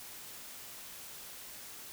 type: silence
effects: white hiss -48 dBFS RMS until 1.92 s